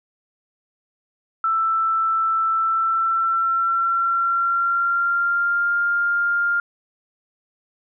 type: tone with pitch glide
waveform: sine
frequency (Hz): 1327 to 1401.9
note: E6 to F6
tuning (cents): +11 to +6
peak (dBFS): -17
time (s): 1.44-6.6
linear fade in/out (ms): 2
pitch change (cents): +95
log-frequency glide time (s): 2.52-5.72
effects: none